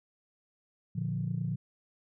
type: chord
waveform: sine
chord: Bb major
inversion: none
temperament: equal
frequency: 116.54 / 146.83 / 174.61 Hz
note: Bb2 / D3 / F3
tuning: 0 / 0 / 0 cents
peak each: -34 dBFS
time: 0.95-1.56 s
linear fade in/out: 10 ms
effects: tanh soft clip ceiling -21 dBFS